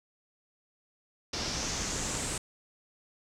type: noise with low-pass filter sweep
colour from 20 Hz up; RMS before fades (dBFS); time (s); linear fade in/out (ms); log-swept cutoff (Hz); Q
pink; -34; 1.33-2.38; 5; 5300 to 8400; 3.9
effects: none